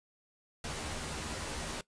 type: noise with comb filter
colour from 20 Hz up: pink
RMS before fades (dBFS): -39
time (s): 0.64-1.81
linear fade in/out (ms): 2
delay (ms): 13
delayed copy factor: +0.6
effects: noise-tail reverb RT60 0.1 s tail -18 dB re dry + resampled to 22050 Hz